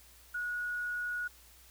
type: tone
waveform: sine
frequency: 1456 Hz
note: F#6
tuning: 28 cents flat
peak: -33 dBFS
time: 0.34-1.28 s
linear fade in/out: 10 ms
effects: added 60 Hz sine -61 dBFS peak until 1.7 s + white hiss -59 dBFS RMS until 1.7 s